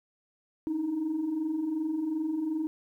sine tone pair together, 293.1 / 315.8 Hz, D4 / D#4, -3 / +26 cents, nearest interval minor second, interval 129 cents, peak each -35 / -27 dBFS, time 0.67-2.67 s, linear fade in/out 0 ms, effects tanh soft clip ceiling -24 dBFS + 11-bit

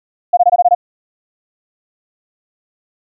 sine tone bursts, 710 Hz, F5, 28 cents sharp, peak -5 dBFS, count 7, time 0.33-0.75 s, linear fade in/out 10 ms, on 42 ms, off 21 ms, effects none

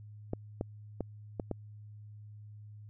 clicks, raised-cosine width 2 ms, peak -20 dBFS, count 5, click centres 0.334 / 0.611 / 1.007 / 1.398 / 1.513 s, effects added 105 Hz sine -47 dBFS peak until 2.89 s

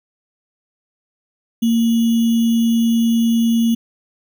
sine tone with sample-and-hold, 230 Hz, A#3, 23 cents flat, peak -12 dBFS, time 1.62-3.75 s, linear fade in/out 10 ms, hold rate 3150 Hz, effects none

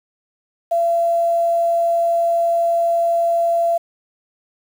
sine tone, 678 Hz, E5, 49 cents sharp, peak -14 dBFS, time 0.71-3.78 s, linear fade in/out 10 ms, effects 7-bit

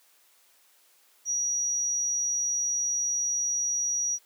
sine tone, 5780 Hz, F#8, 41 cents flat, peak -25 dBFS, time 1.25-4.19 s, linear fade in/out 50 ms, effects white hiss -62 dBFS RMS until 4.25 s + high-pass 400 Hz 12 dB/octave

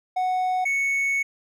triangle tone pair in turn, 739 / 2214 Hz, F#5 / C#7, -2 / -3 cents, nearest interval octave + perfect fifth, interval 1899 cents, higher second, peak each -19 dBFS, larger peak neither, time 0.16-0.65 / 0.65-1.23 s, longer second, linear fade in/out 10 ms, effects none

